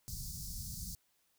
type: band-stop noise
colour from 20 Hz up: pink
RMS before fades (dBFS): -43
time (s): 0.08-0.95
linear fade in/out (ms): 0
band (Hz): 190 to 4600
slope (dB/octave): 48
effects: white hiss -75 dBFS RMS until 1.38 s